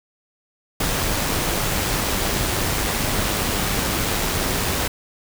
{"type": "noise with amplitude modulation", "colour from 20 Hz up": "pink", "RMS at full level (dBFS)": -21, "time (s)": [0.8, 4.88], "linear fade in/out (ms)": 5, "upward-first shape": "sine", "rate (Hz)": 102, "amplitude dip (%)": 25, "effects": []}